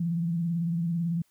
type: tone with vibrato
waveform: sine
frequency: 168.8 Hz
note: E3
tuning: 41 cents sharp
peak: -25 dBFS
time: 0-1.22 s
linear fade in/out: 5 ms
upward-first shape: sine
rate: 18 Hz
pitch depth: 59 cents each way
effects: white hiss -69 dBFS RMS until 1.3 s